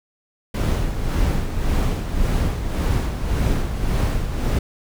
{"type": "noise with tremolo", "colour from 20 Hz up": "brown", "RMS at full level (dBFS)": -18, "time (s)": [0.54, 4.59], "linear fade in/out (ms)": 5, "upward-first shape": "sine", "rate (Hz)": 1.8, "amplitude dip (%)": 55, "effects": []}